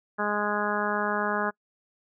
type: harmonic tone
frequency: 207.7 Hz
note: G#3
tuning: in tune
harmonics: 1 / 2 / 3 / 4 / 5 / 6 / 7 / 8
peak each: -33 / -33 / -33 / -33 / -33 / -33 / -33 / -33 dBFS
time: 0.18-1.51 s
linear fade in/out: 20 ms
effects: noise-tail reverb RT60 0.1 s tail -26 dB re dry